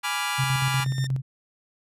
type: chord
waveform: 20% pulse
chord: G# diminished seventh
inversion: none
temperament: equal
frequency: 830.6 / 987.8 / 1174.7 / 1396.9 Hz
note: G#5 / B5 / D6 / F6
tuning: 0 / 0 / 0 / 0 cents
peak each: -26 dBFS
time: 0.03-0.85 s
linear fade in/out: 20 ms
type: tone with exponential growth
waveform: 15% pulse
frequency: 1812 Hz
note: A#6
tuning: 50 cents flat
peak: -26 dBFS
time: 0.15-1.07 s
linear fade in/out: 5 ms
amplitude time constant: 200 ms
type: tone with tremolo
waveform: sine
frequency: 132.4 Hz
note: C3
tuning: 21 cents sharp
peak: -21 dBFS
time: 0.38-1.22 s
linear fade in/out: 20 ms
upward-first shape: square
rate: 8.3 Hz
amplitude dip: 50%
effects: resampled to 32000 Hz